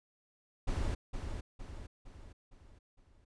brown noise with echo, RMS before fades -33 dBFS, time 0.67-0.95 s, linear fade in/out 10 ms, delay 460 ms, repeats 5, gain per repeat -6 dB, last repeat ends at 3.25 s, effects resampled to 22050 Hz

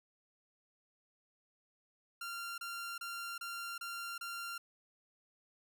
sawtooth tone bursts, 1384 Hz, F6, 16 cents flat, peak -37 dBFS, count 6, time 2.21-4.58 s, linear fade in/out 5 ms, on 370 ms, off 30 ms, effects none

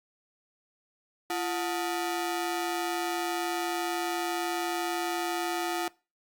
sawtooth ring-modulated tone, 534 Hz, C5, 35 cents sharp, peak -22 dBFS, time 1.3-5.88 s, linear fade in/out 2 ms, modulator 191 Hz, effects noise-tail reverb RT60 0.3 s tail -22 dB re dry + Opus 48 kbps

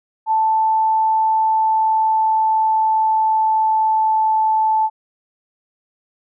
sine tone with pitch glide, 880 to 874.4 Hz, A5 to A5, 0 to -11 cents, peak -13 dBFS, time 0.26-4.9 s, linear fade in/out 50 ms, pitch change -11 cents, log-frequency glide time 1.36-4.62 s, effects none

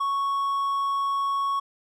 triangle tone, 1108.7 Hz, C#6, in tune, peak -21 dBFS, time 0-1.6 s, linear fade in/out 10 ms, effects none

